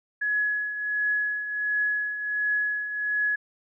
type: tone with tremolo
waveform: sine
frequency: 1688 Hz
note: G#6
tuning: 28 cents sharp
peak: -21 dBFS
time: 0.21-3.36 s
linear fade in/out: 10 ms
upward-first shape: triangle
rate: 1.4 Hz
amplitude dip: 65%
effects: none